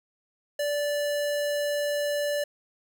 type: tone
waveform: square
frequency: 583 Hz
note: D5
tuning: 13 cents flat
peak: -26 dBFS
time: 0.59-2.44 s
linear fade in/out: 5 ms
effects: none